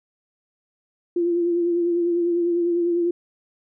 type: tone with vibrato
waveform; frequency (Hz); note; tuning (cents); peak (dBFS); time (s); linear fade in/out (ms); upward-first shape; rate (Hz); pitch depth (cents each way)
sine; 344.8; F4; -22; -18; 1.16-3.11; 5; triangle; 10; 39
effects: none